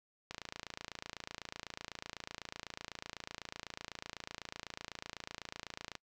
click train, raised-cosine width 0.2 ms, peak -24 dBFS, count 159, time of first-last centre 0.31-5.953 s, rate 28 Hz, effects noise-tail reverb RT60 0.1 s tail -25 dB re dry

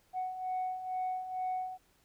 sine beating tone pair, 740 / 742.2 Hz, F#5 / F#5, 0 / +5 cents, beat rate 2.2 Hz, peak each -39 / -33 dBFS, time 0.13-1.78 s, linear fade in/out 50 ms, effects tanh soft clip ceiling -29 dBFS + pink hiss -69 dBFS RMS until 2.04 s

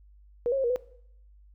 sine tone with pitch steps, 479.7 / 545 / 535 / 474.4 / 502 Hz, A#4 / C#5 / C5 / A#4 / B4, +50 / -29 / +38 / +30 / +28 cents, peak -23 dBFS, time 0.46-0.76 s, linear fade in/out 0 ms, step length 60 ms, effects noise-tail reverb RT60 0.7 s tail -20 dB re dry + added 50 Hz sine -52 dBFS peak until 1.54 s

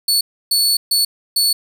sawtooth tone bursts at uneven times, 4435 Hz, C#8, in tune, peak -10 dBFS, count 4, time 0.08-0.21 / 0.51-0.77 / 0.91-1.05 / 1.36-1.53 s, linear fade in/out 5 ms, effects none

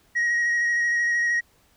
sine tone with vibrato, 1892 Hz, A#6, 25 cents sharp, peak -17 dBFS, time 0.15-1.41 s, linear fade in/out 20 ms, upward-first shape square, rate 13 Hz, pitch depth 12 cents each way, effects tanh soft clip ceiling -19 dBFS + pink hiss -61 dBFS RMS until 1.76 s

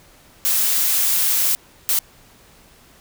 blue noise bursts at uneven times, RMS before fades -18 dBFS, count 2, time 0.45-1.55 / 1.89-1.99 s, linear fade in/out 0 ms, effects pink hiss -50 dBFS RMS until 3 s

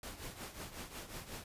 pink noise with tremolo, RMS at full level -44 dBFS, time 0.03-1.44 s, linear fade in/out 2 ms, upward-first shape triangle, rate 5.5 Hz, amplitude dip 75%, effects resampled to 32000 Hz

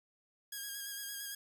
5% pulse tone with vibrato, 1635 Hz, G#6, 28 cents flat, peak -30 dBFS, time 0.52-1.35 s, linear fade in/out 5 ms, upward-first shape square, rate 8.8 Hz, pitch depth 21 cents each way, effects 11-bit

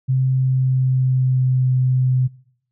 sine tone with pitch glide, 130.81 to 128.41 Hz, C3 to C3, 0 to -32 cents, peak -14 dBFS, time 0.08-2.28 s, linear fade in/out 20 ms, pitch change -32 cents, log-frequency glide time 0.28-1.66 s, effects noise-tail reverb RT60 0.7 s tail -23 dB re dry

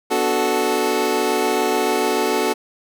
25% pulse chord, B minor seventh, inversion none, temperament equal with one note detuned, 246.9 / 293.7 / 370 / 437.2 Hz, B3 / D4 / F#4 / A4, 0 / 0 / 0 / -11 cents, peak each -23 / -22 / -18 / -17 dBFS, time 0.1-2.54 s, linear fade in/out 20 ms, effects none

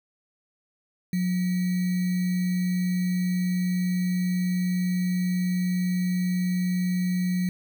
sine tone with sample-and-hold, 181 Hz, F#3, 38 cents flat, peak -22 dBFS, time 1.13-7.49 s, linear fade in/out 2 ms, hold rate 2100 Hz, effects none

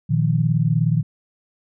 sine chord, Bb suspended fourth, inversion none, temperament equal with one note detuned, 118.3 / 155.56 / 174.61 Hz, Bb2 / Eb3 / F3, +26 / 0 / 0 cents, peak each -20 / -18 / -24 dBFS, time 0.09-1.03 s, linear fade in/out 20 ms, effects none

